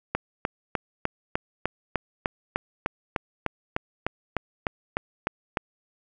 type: click train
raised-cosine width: 0.5 ms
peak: -9 dBFS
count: 19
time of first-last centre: 0.15-5.572 s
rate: 3.32 Hz
effects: none